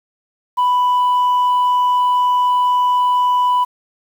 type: tone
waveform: sine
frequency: 991 Hz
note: B5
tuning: 6 cents sharp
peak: -9 dBFS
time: 0.57-3.65 s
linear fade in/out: 20 ms
effects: tanh soft clip ceiling -11 dBFS + 7-bit